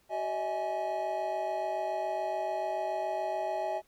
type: tone cluster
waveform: triangle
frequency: 376.5 / 596 / 643 / 835 Hz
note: F#4 / D5 / E5 / G#5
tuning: +30 / +25 / -43 / +9 cents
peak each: -39 / -38 / -31 / -33 dBFS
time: 0.09-3.82 s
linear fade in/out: 50 ms
effects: pink hiss -68 dBFS RMS until 3.87 s